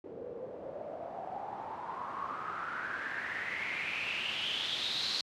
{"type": "noise with low-pass filter sweep", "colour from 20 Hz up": "white", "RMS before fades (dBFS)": -38, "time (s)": [0.04, 5.21], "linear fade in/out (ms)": 2, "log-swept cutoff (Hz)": [430, 4300], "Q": 7, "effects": ["high-pass 100 Hz 12 dB/octave"]}